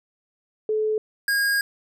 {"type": "tone pair in turn", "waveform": ["sine", "square"], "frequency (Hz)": [431.6, 1629.5], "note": ["A4", "G#6"], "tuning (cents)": [-33, -33], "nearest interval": "octave + major seventh", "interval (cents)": 2300, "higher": "second", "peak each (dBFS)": -20, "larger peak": "neither", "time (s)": [[0.69, 0.98], [1.28, 1.61]], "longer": "second", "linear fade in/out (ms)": 2, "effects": []}